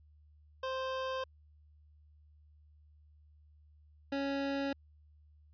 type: tone pair in turn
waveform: 25% pulse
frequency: 523.3 / 277.2 Hz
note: C5 / C#4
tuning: 0 / 0 cents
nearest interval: major seventh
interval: 1100 cents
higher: first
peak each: -31 / -29 dBFS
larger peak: second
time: 0.63-1.24 / 4.12-4.73 s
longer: neither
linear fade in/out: 5 ms
effects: added 75 Hz sine -59 dBFS peak until 5.53 s + resampled to 11025 Hz